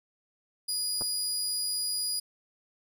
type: tone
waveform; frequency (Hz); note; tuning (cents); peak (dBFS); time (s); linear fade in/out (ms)
25% pulse; 4902; D#8; -27; -24; 0.68-2.2; 10
type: clicks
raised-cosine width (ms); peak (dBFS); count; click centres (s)
1; -25; 2; 1.011 / 1.02
effects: none